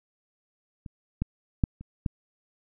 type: clicks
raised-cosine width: 5 ms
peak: -27 / -14 / -9 / -29 / -14 dBFS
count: 5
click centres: 0.862 / 1.22 / 1.638 / 1.81 / 2.062 s
effects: none